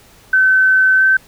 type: tone with pitch glide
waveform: sine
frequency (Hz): 1528 to 1543.1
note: G6 to G6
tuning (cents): -45 to -28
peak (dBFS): -8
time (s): 0.33-1.17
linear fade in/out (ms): 5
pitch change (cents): +17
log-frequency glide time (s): 0.96-1.03
effects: pink hiss -46 dBFS RMS until 1.27 s